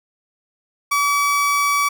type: tone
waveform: 30% pulse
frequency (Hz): 1144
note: D6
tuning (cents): -46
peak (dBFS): -13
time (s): 0.91-1.89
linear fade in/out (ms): 10
effects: none